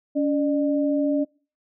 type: tone pair together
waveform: sine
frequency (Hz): 284.1 / 602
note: C#4 / D5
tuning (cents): +43 / +43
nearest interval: octave + minor second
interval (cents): 1300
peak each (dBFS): -20 / -25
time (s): 0.15-1.25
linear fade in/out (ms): 20
effects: noise-tail reverb RT60 0.4 s tail -26 dB re dry